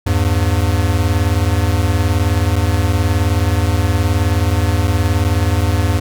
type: beating tone pair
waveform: square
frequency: 81.4 / 100.4 Hz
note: E2 / G2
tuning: -21 / +42 cents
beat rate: 19 Hz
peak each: -16 dBFS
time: 0.06-6 s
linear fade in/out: 10 ms
effects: none